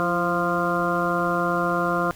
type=harmonic tone with a mistuned harmonic; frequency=174.4 Hz; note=F3; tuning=2 cents flat; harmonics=1 / 2 / 3 / 4 / 6 / 7 / 8; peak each=-28 / -28 / -28 / -28 / -28 / -28 / -28 dBFS; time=0-2.11 s; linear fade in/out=0 ms; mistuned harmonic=2; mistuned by=-40 cents; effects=pink hiss -46 dBFS RMS until 2.15 s